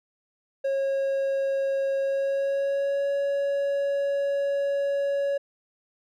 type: tone with pitch glide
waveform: triangle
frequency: 545 to 560.6 Hz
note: C#5 to C#5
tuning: -29 to +19 cents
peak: -21 dBFS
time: 0.64-5.38 s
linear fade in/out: 10 ms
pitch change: +48 cents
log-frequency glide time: 2-3.11 s
effects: none